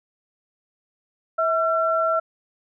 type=tone pair together; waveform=sine; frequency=649 / 1353.9 Hz; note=E5 / E6; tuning=-27 / +46 cents; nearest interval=octave + minor second; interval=1273 cents; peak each=-21 dBFS; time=1.38-2.2 s; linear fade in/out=10 ms; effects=none